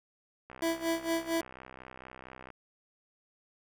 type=click train; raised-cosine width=0.5 ms; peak=-31 dBFS; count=130; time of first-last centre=0.5-2.503 s; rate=64.4 Hz
type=tone with tremolo; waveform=25% pulse; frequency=330.6 Hz; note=E4; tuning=5 cents sharp; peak=-23 dBFS; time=0.62-1.41 s; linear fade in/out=2 ms; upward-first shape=sine; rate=4.4 Hz; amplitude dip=85%
effects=none